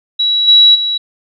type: tone with level steps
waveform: sine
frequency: 3900 Hz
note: B7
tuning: 23 cents flat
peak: -10 / -3 / -13 dBFS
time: 0.19-0.98 s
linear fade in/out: 10 ms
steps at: 0.47 / 0.74 s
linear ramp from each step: 20 ms
effects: none